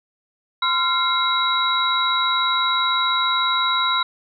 sine tone cluster, 1032 / 1377 / 2125 / 3881 Hz, C6 / F6 / C7 / B7, -24 / -25 / +26 / -31 cents, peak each -22 / -22 / -30 / -21 dBFS, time 0.62-4.03 s, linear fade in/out 5 ms, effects none

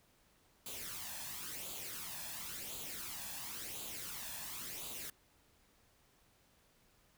white noise with flanger, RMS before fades -45 dBFS, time 0.66-5.1 s, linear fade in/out 2 ms, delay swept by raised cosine 0.27 to 1.19 ms, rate 0.95 Hz, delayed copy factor +0.6, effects pink hiss -70 dBFS RMS until 7.17 s

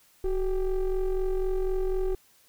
triangle ring-modulated tone, 199 Hz, G3, 26 cents sharp, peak -19 dBFS, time 0.24-2.15 s, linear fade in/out 5 ms, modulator 177 Hz, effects white hiss -61 dBFS RMS until 2.48 s

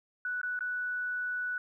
sine tone with dropouts, 1480 Hz, F#6, in tune, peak -31 dBFS, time 0.25-1.58 s, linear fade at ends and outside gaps 2 ms, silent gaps 0.415-0.431 / 0.591-0.607 s, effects 12-bit

